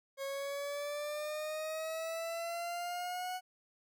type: exponential sweep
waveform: 40% pulse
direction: up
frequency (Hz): 544 to 740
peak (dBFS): -36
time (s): 0.17-3.41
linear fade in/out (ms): 50
effects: none